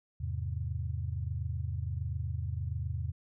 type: chord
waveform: sine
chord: E augmented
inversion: none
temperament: equal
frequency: 82.41 / 103.83 / 130.81 Hz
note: E2 / G#2 / B#2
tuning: 0 / 0 / 0 cents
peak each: -35 / -37 / -38 dBFS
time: 0.2-3.12 s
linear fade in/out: 10 ms
effects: none

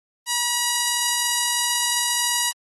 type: tone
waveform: 5% pulse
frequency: 963 Hz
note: B5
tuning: 44 cents flat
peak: -8 dBFS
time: 0.26-2.53 s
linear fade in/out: 50 ms
effects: AAC 32 kbps

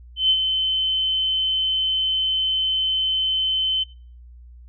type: tone with ADSR envelope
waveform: sine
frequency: 3064 Hz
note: G7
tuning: 40 cents flat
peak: -13 dBFS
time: 0.16-3.84 s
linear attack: 140 ms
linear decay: 59 ms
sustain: -6 dB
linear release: 15 ms
effects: noise-tail reverb RT60 0.4 s tail -20 dB re dry + added 60 Hz sine -41 dBFS peak until 4.68 s

